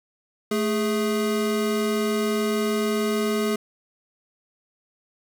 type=tone pair together; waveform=square; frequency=218.5 / 415.3 Hz; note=A3 / G#4; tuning=-12 / 0 cents; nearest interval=major seventh; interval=1112 cents; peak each=-25 / -25 dBFS; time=0.51-3.56 s; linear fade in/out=5 ms; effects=none